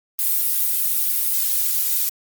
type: noise with flanger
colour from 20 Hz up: violet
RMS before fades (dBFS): -20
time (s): 0.19-2.09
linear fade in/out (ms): 0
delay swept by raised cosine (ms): 1.9 to 3.6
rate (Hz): 1.7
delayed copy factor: +0.75
effects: Opus 32 kbps